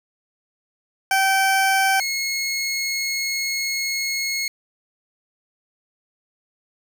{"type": "tone pair in turn", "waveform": "20% pulse", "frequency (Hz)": [773, 2171], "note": ["G5", "C#7"], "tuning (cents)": [-24, -37], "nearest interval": "octave + tritone", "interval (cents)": 1787, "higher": "second", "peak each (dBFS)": [-11, -17], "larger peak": "first", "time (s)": [[1.11, 2], [2, 4.48]], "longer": "second", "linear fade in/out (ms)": 2, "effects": []}